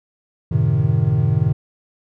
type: chord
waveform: triangle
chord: F# diminished seventh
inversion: none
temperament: equal with one note detuned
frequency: 92.5 / 110 / 130.81 / 153.87 Hz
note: F#2 / A2 / C3 / Eb3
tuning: 0 / 0 / 0 / -19 cents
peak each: -22 / -17 / -17 / -17 dBFS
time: 0.51-1.53 s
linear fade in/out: 10 ms
effects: none